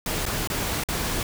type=noise with dropouts; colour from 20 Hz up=pink; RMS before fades=-27 dBFS; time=0.06-1.23 s; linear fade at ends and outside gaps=2 ms; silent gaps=0.255-0.263 / 0.474-0.5 / 0.837-0.886 s; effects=none